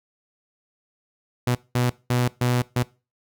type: tone bursts at uneven times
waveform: sawtooth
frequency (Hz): 123.2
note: B2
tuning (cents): -4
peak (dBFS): -15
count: 5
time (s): 1.47-1.55 / 1.75-1.9 / 2.1-2.28 / 2.41-2.62 / 2.76-2.83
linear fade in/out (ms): 5
effects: noise-tail reverb RT60 0.3 s tail -21 dB re dry